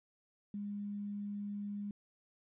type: tone with quantisation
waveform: sine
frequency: 204.2 Hz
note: G#3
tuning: 29 cents flat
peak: -38 dBFS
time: 0.54-1.91 s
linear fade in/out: 2 ms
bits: 11
effects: resampled to 8000 Hz